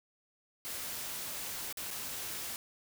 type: noise with dropouts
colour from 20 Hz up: white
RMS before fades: -40 dBFS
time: 0.65-2.56 s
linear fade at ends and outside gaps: 0 ms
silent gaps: 1.726-1.772 / 1.906-1.91 s
effects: none